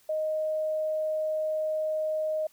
sine tone, 622.3 Hz, D#5, in tune, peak -26 dBFS, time 0.09-2.47 s, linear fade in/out 5 ms, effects white hiss -62 dBFS RMS until 2.52 s

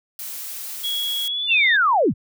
blue noise, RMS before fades -32 dBFS, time 0.19-1.28 s, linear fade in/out 2 ms
sine tone with pitch glide, 3332 to 3634 Hz, G#7 to A#7, +5 to -45 cents, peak -22 dBFS, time 0.83-1.77 s, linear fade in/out 20 ms, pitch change +150 cents, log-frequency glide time 1.27-1.61 s
sine linear sweep, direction down, 2900 to 58.27 Hz, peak -14 dBFS, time 1.47-2.14 s, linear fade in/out 50 ms
effects none

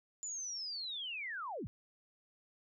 sine linear sweep, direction down, 7110 to 64.5 Hz, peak -39 dBFS, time 0.23-1.67 s, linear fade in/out 0 ms, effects none

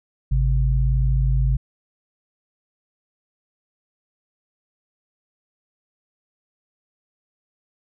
sine tone pair together, 51.91 / 130.81 Hz, G#1 / C3, 0 / 0 cents, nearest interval octave + major third, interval 1600 cents, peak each -17 / -21 dBFS, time 0.31-1.57 s, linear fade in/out 10 ms, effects none

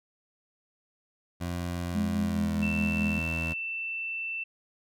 20% pulse tone with pitch glide, 87.31 to 81.94 Hz, F2 to E2, 0 to -10 cents, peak -26 dBFS, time 1.4-3.54 s, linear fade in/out 20 ms, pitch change -110 cents, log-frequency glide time 2.19-2.6 s
sine tone with tremolo, 207.7 Hz, G#3, in tune, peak -25 dBFS, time 1.95-3.19 s, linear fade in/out 5 ms, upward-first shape sine, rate 4.8 Hz, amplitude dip 40%
sine tone, 2670 Hz, E7, 22 cents sharp, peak -31 dBFS, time 2.62-4.44 s, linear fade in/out 10 ms
effects none

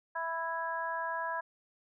harmonic tone, 329.9 Hz, E4, 1 cent sharp, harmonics 2 / 3 / 4 / 5, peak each -40 / -35 / -45 / -38 dBFS, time 0.15-1.41 s, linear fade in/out 10 ms, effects none

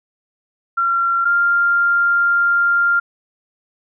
sine tone pair in turn, 1372 / 1395.2 Hz, F6 / F6, -31 / -2 cents, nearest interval unison, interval 29 cents, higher second, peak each -14 / -12 dBFS, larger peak second, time 0.77-1.25 / 1.25-3 s, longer second, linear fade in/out 10 ms, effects none

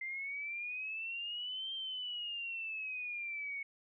sine exponential two-way sweep, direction up then down, 2078 to 3165 to 2209 Hz, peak -38 dBFS, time 0.01-3.63 s, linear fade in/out 5 ms, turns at 1.72 s, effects none

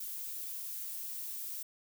violet noise, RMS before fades -41 dBFS, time 0-1.63 s, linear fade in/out 5 ms, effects none

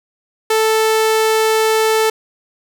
sawtooth tone, 440 Hz, A4, in tune, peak -8 dBFS, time 0.5-2.1 s, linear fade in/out 5 ms, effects none

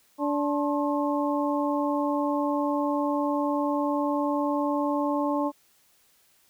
harmonic tone with a mistuned harmonic, 290 Hz, D4, 22 cents flat, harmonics 1 / 2 / 3 / 4, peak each -26 / -29 / -31 / -32 dBFS, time 0.18-5.52 s, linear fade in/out 50 ms, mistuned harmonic 4, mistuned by -140 cents, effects white hiss -63 dBFS RMS until 6.49 s

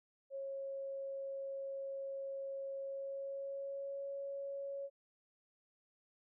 sine tone with pitch glide, 546 to 555.5 Hz, C#5 to C#5, -26 to +4 cents, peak -40 dBFS, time 0.3-4.9 s, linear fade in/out 50 ms, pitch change +30 cents, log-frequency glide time 2.78-4.06 s, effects none

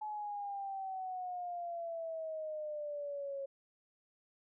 sine exponential sweep, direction down, 857 to 546 Hz, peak -38 dBFS, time 0.01-3.46 s, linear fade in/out 10 ms, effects none

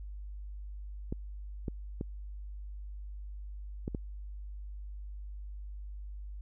clicks, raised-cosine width 3 ms, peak -22 dBFS, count 5, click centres 1.125 / 1.682 / 2.011 / 3.879 / 3.948 s, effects added 50 Hz sine -40 dBFS peak until 6.41 s

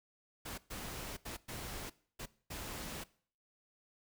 pink noise bursts at uneven times, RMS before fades -44 dBFS, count 6, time 0.45-0.58 / 0.7-1.17 / 1.25-1.37 / 1.48-1.9 / 2.19-2.26 / 2.5-3.04 s, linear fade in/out 10 ms, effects noise-tail reverb RT60 0.5 s tail -20 dB re dry

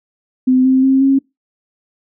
sine tone with pitch steps, 256.7 / 261.5 / 266.4 / 271.3 Hz, C4 / C4 / C4 / C#4, -33 / -1 / +31 / -37 cents, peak -8 dBFS, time 0.47-1.19 s, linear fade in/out 10 ms, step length 180 ms, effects noise-tail reverb RT60 0.2 s tail -24 dB re dry

